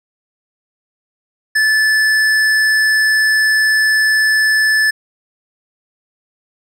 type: tone with hard clipping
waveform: sine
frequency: 1742 Hz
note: A6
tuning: 18 cents flat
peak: -12 dBFS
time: 1.55-4.91 s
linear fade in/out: 10 ms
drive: 11 dB
effects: none